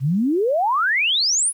sine exponential sweep, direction up, 123.47 to 10690 Hz, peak -16 dBFS, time 0-1.53 s, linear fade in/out 50 ms, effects 9-bit

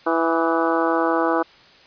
harmonic tone with a mistuned harmonic, 165.2 Hz, E3, 4 cents sharp, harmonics 2 / 3 / 4 / 5 / 6 / 7 / 8 / 9, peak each -22 / -24 / -25 / -26 / -27 / -27 / -28 / -29 dBFS, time 0.06-1.43 s, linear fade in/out 10 ms, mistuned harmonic 8, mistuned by -61 cents, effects white hiss -49 dBFS RMS until 1.86 s + resampled to 11025 Hz

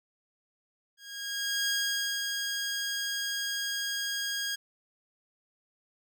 15% pulse tone with ADSR envelope, 1632 Hz, G#6, 31 cents flat, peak -20 dBFS, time 0.97-4.56 s, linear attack 710 ms, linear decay 520 ms, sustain -4 dB, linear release 14 ms, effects none

